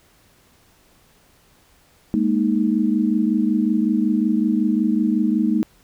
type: chord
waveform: sine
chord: Ab suspended second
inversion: none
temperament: equal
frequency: 207.7 / 233.1 / 311.1 Hz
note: Ab3 / Bb3 / Eb4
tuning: 0 / 0 / 0 cents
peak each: -20 / -20 / -21 dBFS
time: 2.14-5.63 s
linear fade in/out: 0 ms
effects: pink hiss -56 dBFS RMS until 5.83 s